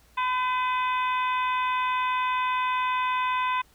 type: harmonic tone with a mistuned harmonic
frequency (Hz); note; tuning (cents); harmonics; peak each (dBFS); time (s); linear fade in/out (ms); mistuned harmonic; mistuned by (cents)
505; B4; +39; 2 / 3 / 4 / 5 / 6 / 7; -24 / -35 / -36 / -33 / -45 / -40; 0.17-3.62; 10; 3; +16
effects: added 58 Hz sine -60 dBFS peak until 3.74 s + pink hiss -60 dBFS RMS until 3.74 s